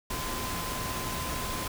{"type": "tone in noise", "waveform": "sine", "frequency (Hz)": 1029, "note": "C6", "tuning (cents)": -29, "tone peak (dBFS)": -38, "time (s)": [0.1, 1.68], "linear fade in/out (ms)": 5, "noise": "pink", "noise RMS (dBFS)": -34, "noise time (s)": [0.1, 1.68], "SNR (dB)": -7, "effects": []}